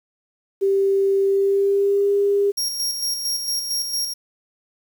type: tone with pitch glide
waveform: sine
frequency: 392 to 402.3 Hz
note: G4 to G4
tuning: 0 to +45 cents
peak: -15 dBFS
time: 0.61-2.52 s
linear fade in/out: 20 ms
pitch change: +45 cents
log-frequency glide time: 1.24-2.11 s
type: tone with tremolo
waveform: sawtooth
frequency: 5588 Hz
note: F8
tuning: in tune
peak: -18 dBFS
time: 2.57-4.14 s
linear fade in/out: 10 ms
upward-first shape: square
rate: 4.4 Hz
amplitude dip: 45%
effects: 8-bit